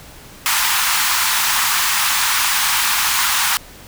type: high-pass noise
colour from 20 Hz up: pink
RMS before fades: -17 dBFS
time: 0.46-3.57 s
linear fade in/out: 0 ms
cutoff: 880 Hz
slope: 48 dB/octave
effects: pink hiss -40 dBFS RMS until 3.87 s